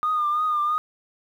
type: tone with vibrato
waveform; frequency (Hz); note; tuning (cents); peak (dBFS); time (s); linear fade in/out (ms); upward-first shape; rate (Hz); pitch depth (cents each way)
sine; 1217; D#6; -39; -19; 0.03-0.78; 0; triangle; 3; 53
effects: tanh soft clip ceiling -16 dBFS + 9-bit